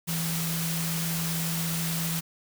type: tone in noise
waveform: sine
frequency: 165.3 Hz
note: E3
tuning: 5 cents sharp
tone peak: -29 dBFS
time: 0.07-2.21 s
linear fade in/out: 20 ms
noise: white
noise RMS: -32 dBFS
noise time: 0.07-2.21 s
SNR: 0 dB
effects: none